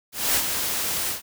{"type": "noise with ADSR envelope", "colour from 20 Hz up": "white", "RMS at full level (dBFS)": -20, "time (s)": [0.12, 1.22], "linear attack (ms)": 230, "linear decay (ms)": 67, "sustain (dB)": -6, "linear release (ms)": 120, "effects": []}